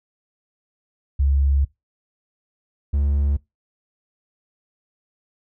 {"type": "tone pair in turn", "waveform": ["sine", "triangle"], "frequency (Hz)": [69.3, 71.12], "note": ["C#2", "C#2"], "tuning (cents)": [0, 45], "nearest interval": "unison", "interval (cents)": 45, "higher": "second", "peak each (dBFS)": -15, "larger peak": "neither", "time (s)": [[1.19, 1.65], [2.93, 3.37]], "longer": "first", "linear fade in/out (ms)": 10, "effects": ["noise-tail reverb RT60 0.2 s tail -22 dB re dry"]}